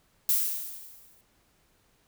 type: noise with exponential decay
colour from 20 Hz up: violet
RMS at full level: -22 dBFS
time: 0.29-1.21 s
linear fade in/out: 2 ms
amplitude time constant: 200 ms
effects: pink hiss -67 dBFS RMS until 2.07 s